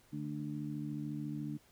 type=harmonic tone; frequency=74 Hz; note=D2; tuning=14 cents sharp; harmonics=2 / 3 / 4; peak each=-41 / -43 / -41 dBFS; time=0.12-1.58 s; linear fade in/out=20 ms; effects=pink hiss -66 dBFS RMS until 1.71 s